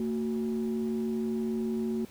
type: tone pair together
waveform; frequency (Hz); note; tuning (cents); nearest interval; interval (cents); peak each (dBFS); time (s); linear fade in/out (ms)
sine; 226.6 / 370; A#3 / F#4; -49 / 0; minor sixth; 849; -28 / -32; 0-2.05; 2
effects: tanh soft clip ceiling -23 dBFS + pink hiss -54 dBFS RMS until 2.1 s